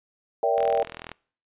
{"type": "chord", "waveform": "sine", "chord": "E half-diminished seventh", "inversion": "second", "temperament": "equal with one note detuned", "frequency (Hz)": [466.2, 573.9, 659.3, 784], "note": ["Bb4", "D5", "E5", "G5"], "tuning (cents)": [0, -40, 0, 0], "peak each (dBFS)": -25, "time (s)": [0.43, 0.83], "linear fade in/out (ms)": 2}
{"type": "click train", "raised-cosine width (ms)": 0.3, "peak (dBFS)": -19, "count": 23, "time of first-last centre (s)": [0.58, 1.117], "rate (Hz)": 41}
{"effects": ["noise-tail reverb RT60 0.5 s tail -25 dB re dry", "resampled to 8000 Hz"]}